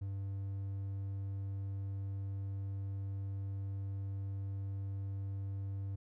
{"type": "tone", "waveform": "triangle", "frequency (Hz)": 98.1, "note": "G2", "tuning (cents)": 2, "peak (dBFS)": -35, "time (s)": [0.01, 5.96], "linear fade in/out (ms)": 10, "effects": []}